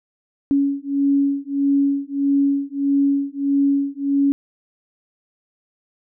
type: beating tone pair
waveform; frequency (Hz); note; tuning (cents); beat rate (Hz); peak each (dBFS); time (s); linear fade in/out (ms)
sine; 278.7 / 280.3; C#4 / C#4; +9 / +19; 1.6; -19; 0.51-4.32; 0
effects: none